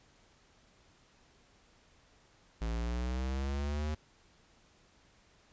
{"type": "exponential sweep", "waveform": "square", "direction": "up", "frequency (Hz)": [55, 77.4], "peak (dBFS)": -33, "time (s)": [2.61, 3.95], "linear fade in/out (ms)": 10, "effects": ["pink hiss -65 dBFS RMS until 5.52 s", "resampled to 16000 Hz"]}